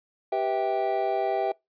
triangle tone cluster, 391.7 / 492.5 / 652 / 783 Hz, G4 / B4 / E5 / G5, -1 / -5 / -19 / -2 cents, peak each -28 / -31 / -26 / -26 dBFS, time 0.32-1.52 s, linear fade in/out 5 ms, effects noise-tail reverb RT60 0.2 s tail -24 dB re dry + resampled to 11025 Hz

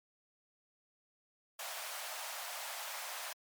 pink high-pass noise, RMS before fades -43 dBFS, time 1.59-3.33 s, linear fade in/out 5 ms, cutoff 600 Hz, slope 48 dB/octave, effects MP3 96 kbps

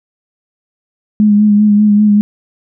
sine tone with vibrato, 208.7 Hz, G#3, 9 cents sharp, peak -5 dBFS, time 1.2-2.21 s, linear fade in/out 0 ms, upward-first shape sine, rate 5.1 Hz, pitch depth 30 cents each way, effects none

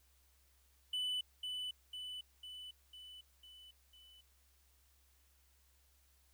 triangle tone with echo, 2993 Hz, F#7, 19 cents sharp, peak -34 dBFS, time 0.93-1.21 s, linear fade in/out 5 ms, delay 500 ms, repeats 6, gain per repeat -4 dB, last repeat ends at 4.21 s, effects added 66 Hz sine -70 dBFS peak until 6.33 s + white hiss -73 dBFS RMS until 6.33 s

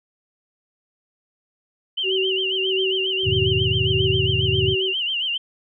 sine tone with vibrato, 2960 Hz, F#7, in tune, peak -21 dBFS, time 1.97-5.38 s, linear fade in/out 10 ms, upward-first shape sine, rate 7.4 Hz, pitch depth 120 cents each way
sine tone with tremolo, 380 Hz, F#4, 46 cents sharp, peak -20 dBFS, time 2.03-4.94 s, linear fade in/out 50 ms, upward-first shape triangle, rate 1.6 Hz, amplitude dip 60%
sine chord, E major seventh, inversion none, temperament just, 82.41 / 103.01 / 123.61 / 154.51 Hz, E2 / G#2 / B2 / D#3, 0 / -14 / +2 / -12 cents, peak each -27 / -24 / -25 / -28 dBFS, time 3.23-4.76 s, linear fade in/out 50 ms
effects none

